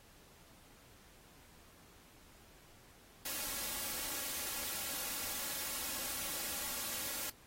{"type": "noise with comb filter", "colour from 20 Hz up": "white", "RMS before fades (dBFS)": -40, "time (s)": [3.25, 7.3], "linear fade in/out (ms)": 5, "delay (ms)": 3.6, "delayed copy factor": 0.55, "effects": ["pink hiss -62 dBFS RMS until 7.46 s", "AAC 48 kbps"]}